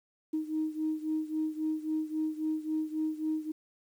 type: beating tone pair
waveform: sine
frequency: 311.1 / 314.8 Hz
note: D#4 / D#4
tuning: 0 / +20 cents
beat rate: 3.7 Hz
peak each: -31 / -34 dBFS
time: 0.33-3.52 s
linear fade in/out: 10 ms
effects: tanh soft clip ceiling -22 dBFS + 10-bit